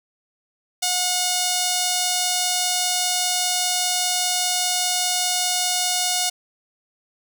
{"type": "tone with notch filter", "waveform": "5% pulse", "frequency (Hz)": 725, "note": "F#5", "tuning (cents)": -35, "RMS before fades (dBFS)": -22, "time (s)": [0.82, 6.3], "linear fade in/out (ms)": 10, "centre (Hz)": 1700, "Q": 1.1, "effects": []}